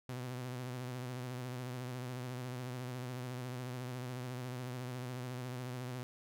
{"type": "tone with vibrato", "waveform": "sawtooth", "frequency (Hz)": 125.5, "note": "B2", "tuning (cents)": 28, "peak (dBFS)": -36, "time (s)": [0.09, 6.03], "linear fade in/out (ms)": 0, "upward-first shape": "sine", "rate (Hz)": 14, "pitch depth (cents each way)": 51, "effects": []}